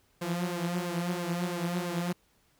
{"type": "tone with flanger", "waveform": "sawtooth", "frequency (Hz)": 174.61, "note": "F3", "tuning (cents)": 0, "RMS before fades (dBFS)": -32, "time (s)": [0.21, 2.13], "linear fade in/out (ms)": 10, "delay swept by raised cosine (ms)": [1.8, 7.4], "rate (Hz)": 3, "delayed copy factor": 0.7, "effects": ["pink hiss -68 dBFS RMS until 2.59 s"]}